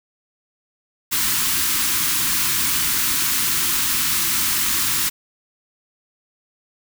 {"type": "band-stop noise", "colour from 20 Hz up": "white", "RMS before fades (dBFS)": -20, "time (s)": [1.11, 5.1], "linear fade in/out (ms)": 20, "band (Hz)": [360, 950], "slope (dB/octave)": 48, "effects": []}